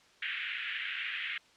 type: band-pass noise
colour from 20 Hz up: pink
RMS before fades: -37 dBFS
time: 0.22-1.38 s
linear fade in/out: 5 ms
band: 1600 to 3200 Hz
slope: 48 dB/octave
effects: white hiss -62 dBFS RMS until 1.56 s + low-pass 5000 Hz 12 dB/octave